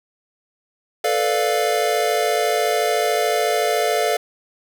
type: chord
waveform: square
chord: B half-diminished seventh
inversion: third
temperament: equal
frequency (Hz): 440 / 493.9 / 587.3 / 698.5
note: A4 / B4 / D5 / F5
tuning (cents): 0 / 0 / 0 / 0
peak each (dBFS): -23 / -27 / -24 / -22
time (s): 1.04-4.17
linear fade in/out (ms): 5
effects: none